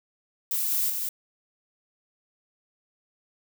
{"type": "noise with echo", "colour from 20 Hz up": "violet", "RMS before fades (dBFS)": -27, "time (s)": [0.51, 0.9], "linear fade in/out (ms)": 2, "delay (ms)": 190, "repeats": 1, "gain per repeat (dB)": -3, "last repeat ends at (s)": 1.09, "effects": []}